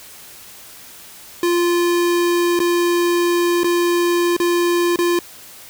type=tone with dropouts; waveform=square; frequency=347.5 Hz; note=F4; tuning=9 cents flat; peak=-15 dBFS; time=1.43-5.19 s; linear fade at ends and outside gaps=2 ms; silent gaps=2.592-2.601 / 3.634-3.643 / 4.366-4.4 / 4.96-4.988 s; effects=white hiss -40 dBFS RMS until 5.69 s